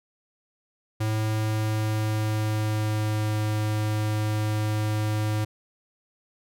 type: tone with pitch glide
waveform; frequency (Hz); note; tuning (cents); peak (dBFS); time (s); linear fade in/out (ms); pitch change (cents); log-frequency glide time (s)
square; 108.7 to 107.02; A2 to A2; -21 to -48; -24; 1-5.45; 10; -27; 1.28-3.36
effects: none